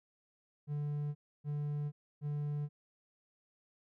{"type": "tone bursts", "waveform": "triangle", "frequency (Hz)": 146.83, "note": "D3", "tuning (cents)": 0, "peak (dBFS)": -32, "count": 3, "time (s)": [0.67, 2.69], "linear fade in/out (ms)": 50, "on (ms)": 480, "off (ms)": 290, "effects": []}